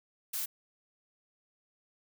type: noise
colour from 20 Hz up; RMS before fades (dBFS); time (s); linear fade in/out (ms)
blue; -35; 0.33-0.46; 10
effects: none